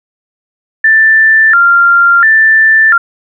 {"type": "tone with vibrato", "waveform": "sine", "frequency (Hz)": 1568, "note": "G6", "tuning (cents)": 0, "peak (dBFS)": -3, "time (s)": [0.84, 2.98], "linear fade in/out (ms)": 5, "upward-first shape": "square", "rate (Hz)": 0.72, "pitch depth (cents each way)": 210, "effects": []}